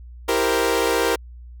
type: chord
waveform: sawtooth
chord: C dominant seventh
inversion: first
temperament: equal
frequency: 329.6 / 392 / 466.2 / 523.3 Hz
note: E4 / G4 / Bb4 / C5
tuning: 0 / 0 / 0 / 0 cents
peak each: -22 / -20 / -17 / -22 dBFS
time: 0.28-1.16 s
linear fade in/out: 10 ms
effects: added 60 Hz sine -37 dBFS peak until 1.6 s